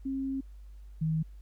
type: tone pair in turn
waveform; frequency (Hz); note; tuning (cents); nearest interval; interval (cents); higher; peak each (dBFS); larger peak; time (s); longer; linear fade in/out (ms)
sine; 268.8 / 158.86; C4 / D#3; +47 / +36; major sixth; 911; first; -30 / -26; second; 0.05-0.41 / 1.01-1.23; first; 10
effects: added 50 Hz sine -45 dBFS peak until 1.41 s + pink hiss -71 dBFS RMS until 1.41 s